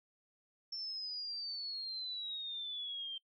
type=exponential sweep; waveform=sine; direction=down; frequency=5410 to 3144 Hz; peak=-39 dBFS; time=0.72-3.18 s; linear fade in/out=5 ms; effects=noise-tail reverb RT60 0.1 s tail -22 dB re dry